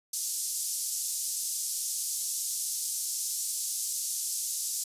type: band-pass noise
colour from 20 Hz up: pink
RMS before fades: -33 dBFS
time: 0.13-4.84 s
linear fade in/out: 5 ms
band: 5800 to 12000 Hz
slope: 24 dB/octave
effects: resampled to 32000 Hz